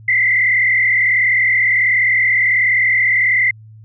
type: tone with frequency modulation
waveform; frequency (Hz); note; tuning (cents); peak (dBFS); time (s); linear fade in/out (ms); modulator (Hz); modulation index
sine; 2040; C7; -44; -11; 0.08-3.51; 5; 38.6; 2.1
effects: added 109 Hz sine -37 dBFS peak until 3.84 s